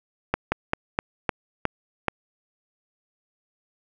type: slowing click train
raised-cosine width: 0.5 ms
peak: -6 dBFS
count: 7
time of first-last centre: 0.34-2.083 s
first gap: 180 ms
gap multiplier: 1.19
effects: none